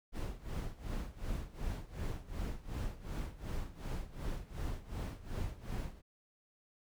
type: noise with tremolo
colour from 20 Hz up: brown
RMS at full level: -37 dBFS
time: 0.12-6.02 s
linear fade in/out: 50 ms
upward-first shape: sine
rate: 2.7 Hz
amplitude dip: 85%
effects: none